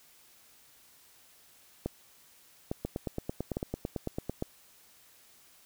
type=two click trains; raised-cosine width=2 ms; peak=-18 / -19 dBFS; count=4 / 14; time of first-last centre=1.86-4.424 / 2.85-4.296 s; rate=1.17 / 8.99 Hz; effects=white hiss -60 dBFS RMS until 5.65 s